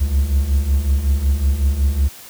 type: beating tone pair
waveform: triangle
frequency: 65.7 / 71.1 Hz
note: C2 / C#2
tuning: +8 / +45 cents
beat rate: 5.4 Hz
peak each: -18 / -13 dBFS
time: 0-2.09 s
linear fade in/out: 20 ms
effects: white hiss -39 dBFS RMS until 2.29 s